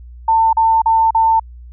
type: tone bursts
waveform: sine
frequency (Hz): 897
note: A5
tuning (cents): +33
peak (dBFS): -9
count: 4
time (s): 0.28-1.397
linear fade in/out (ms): 5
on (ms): 250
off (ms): 39
effects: added 60 Hz sine -33 dBFS peak until 1.72 s